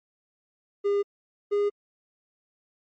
triangle tone pair in turn, 404.3 / 409.2 Hz, G#4 / G#4, -46 / -26 cents, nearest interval unison, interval 20 cents, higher second, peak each -19 dBFS, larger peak neither, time 0.84-1.03 / 1.51-1.7 s, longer neither, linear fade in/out 20 ms, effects MP3 32 kbps

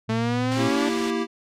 sine tone, 116.54 Hz, A#2, in tune, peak -26 dBFS, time 0.08-0.69 s, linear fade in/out 20 ms
sawtooth linear sweep, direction up, 220 to 293.7 Hz, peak -19 dBFS, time 0.09-0.89 s, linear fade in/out 5 ms
white noise, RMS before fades -30 dBFS, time 0.51-1.11 s, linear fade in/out 10 ms
square chord, E diminished, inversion second, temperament equal, 233.1 / 329.6 / 392 Hz, Bb3 / E4 / G4, 0 / 0 / 0 cents, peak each -28 dBFS, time 0.56-1.27 s, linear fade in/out 50 ms
effects low-pass 5000 Hz 12 dB/octave

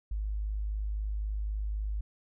sine tone, 51.91 Hz, G#1, in tune, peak -30 dBFS, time 0.11-2.01 s, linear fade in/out 5 ms, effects none

